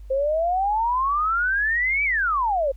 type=exponential two-way sweep; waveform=sine; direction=up then down; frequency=520 to 2332 to 520 Hz; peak=-19 dBFS; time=0.1-2.72 s; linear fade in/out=10 ms; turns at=2.04 s; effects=added 50 Hz sine -37 dBFS peak until 2.76 s + pink hiss -64 dBFS RMS until 2.76 s